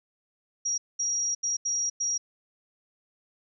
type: tone bursts at uneven times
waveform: sine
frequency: 5690 Hz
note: F8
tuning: 31 cents sharp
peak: -25 dBFS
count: 5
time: 0.65-0.78 / 0.99-1.35 / 1.43-1.57 / 1.65-1.9 / 2-2.18 s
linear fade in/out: 10 ms
effects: none